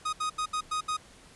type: tone bursts at uneven times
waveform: 45% pulse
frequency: 1248 Hz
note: D#6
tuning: 5 cents sharp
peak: -28 dBFS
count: 6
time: 0.05-0.13 / 0.2-0.3 / 0.38-0.46 / 0.53-0.61 / 0.71-0.81 / 0.88-0.97 s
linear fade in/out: 10 ms
effects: pink hiss -54 dBFS RMS until 1.35 s + resampled to 24000 Hz